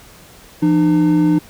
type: tone pair together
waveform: triangle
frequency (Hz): 170 / 302.9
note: F3 / D#4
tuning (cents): -46 / -46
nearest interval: minor seventh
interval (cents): 1000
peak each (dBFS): -14 / -10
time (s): 0.62-1.39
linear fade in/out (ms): 10
effects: pink hiss -43 dBFS RMS until 1.49 s